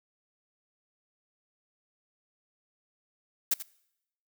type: noise with echo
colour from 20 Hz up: blue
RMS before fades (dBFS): -25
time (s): 3.51-3.54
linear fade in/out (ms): 5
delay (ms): 86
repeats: 1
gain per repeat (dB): -13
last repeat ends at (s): 3.626
effects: noise-tail reverb RT60 0.8 s tail -23 dB re dry